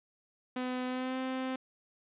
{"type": "tone with pitch glide", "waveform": "sawtooth", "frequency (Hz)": [252.7, 260], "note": ["B3", "C4"], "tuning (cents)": [40, -11], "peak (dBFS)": -29, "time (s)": [0.56, 1.56], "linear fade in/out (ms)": 5, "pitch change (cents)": 49, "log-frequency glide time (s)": [0.86, 1.18], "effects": ["resampled to 8000 Hz", "11-bit"]}